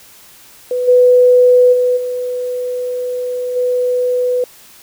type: tone with level steps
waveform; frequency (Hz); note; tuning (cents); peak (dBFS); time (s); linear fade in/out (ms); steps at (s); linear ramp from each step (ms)
sine; 496.9; B4; +11; -14 / -5 / -10 / -17 / -12; 0.71-4.44; 2; 0.87 / 1.72 / 1.96 / 3.55; 20
effects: white hiss -42 dBFS RMS until 4.82 s